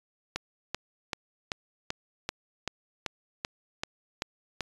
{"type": "click train", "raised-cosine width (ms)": 0.2, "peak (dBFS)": -13, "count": 12, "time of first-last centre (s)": [0.36, 4.607], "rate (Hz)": 2.59, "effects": ["resampled to 24000 Hz"]}